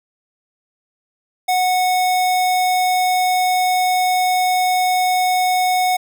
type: tone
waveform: square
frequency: 735 Hz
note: F#5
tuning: 12 cents flat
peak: -15 dBFS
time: 1.48-5.97 s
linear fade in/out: 10 ms
effects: none